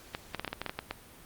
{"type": "clicks", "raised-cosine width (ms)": 0.3, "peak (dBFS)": -17, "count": 11, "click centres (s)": [0.149, 0.347, 0.396, 0.447, 0.478, 0.53, 0.616, 0.663, 0.695, 0.79, 0.91], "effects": ["pink hiss -53 dBFS RMS until 1.25 s", "Opus 48 kbps"]}